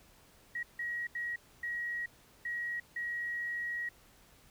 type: tone bursts at uneven times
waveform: sine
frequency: 1903 Hz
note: A#6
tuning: 35 cents sharp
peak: -34 dBFS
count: 6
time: 0.55-0.63 / 0.79-1.07 / 1.15-1.36 / 1.63-2.06 / 2.45-2.8 / 2.96-3.89 s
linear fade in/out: 5 ms
effects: pink hiss -62 dBFS RMS until 4.5 s